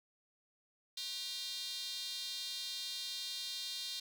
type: tone with high-pass filter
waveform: square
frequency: 215.6 Hz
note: A3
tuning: 35 cents flat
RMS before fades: -42 dBFS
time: 0.97-4 s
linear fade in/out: 5 ms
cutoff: 3900 Hz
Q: 4.8
effects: none